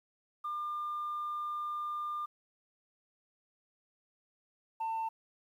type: tone pair in turn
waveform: sine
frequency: 1200 / 896.6 Hz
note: D6 / A5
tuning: +37 / +32 cents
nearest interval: perfect fourth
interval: 505 cents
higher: first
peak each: -33 / -30 dBFS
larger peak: second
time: 0.44-2.26 / 4.8-5.09 s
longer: first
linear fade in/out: 10 ms
effects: tanh soft clip ceiling -31 dBFS + 11-bit